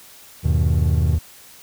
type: chord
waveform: triangle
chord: G augmented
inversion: none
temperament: equal with one note detuned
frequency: 98 / 123.47 / 156.19 Hz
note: G2 / B2 / D#3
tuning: 0 / 0 / +7 cents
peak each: -21 / -21 / -22 dBFS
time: 0.43-1.17 s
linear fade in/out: 20 ms
type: tone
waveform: triangle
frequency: 79.3 Hz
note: D#2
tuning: 33 cents sharp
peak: -15 dBFS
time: 0.45-1.19 s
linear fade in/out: 10 ms
effects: white hiss -45 dBFS RMS until 1.62 s